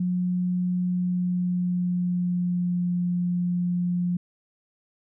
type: tone with pitch glide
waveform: sine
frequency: 180 to 176.91 Hz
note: F#3 to F3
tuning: -47 to +23 cents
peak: -22 dBFS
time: 0-4.17 s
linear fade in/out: 5 ms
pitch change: -30 cents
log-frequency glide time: 0.86-2.9 s
effects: none